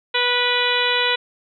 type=harmonic tone with a mistuned harmonic; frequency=490 Hz; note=B4; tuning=14 cents flat; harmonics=1 / 2 / 3 / 4 / 5 / 6 / 7 / 8; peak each=-25 / -25 / -25 / -25 / -25 / -25 / -25 / -25 dBFS; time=0.14-1.16 s; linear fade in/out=10 ms; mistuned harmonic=6; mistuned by=+18 cents; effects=none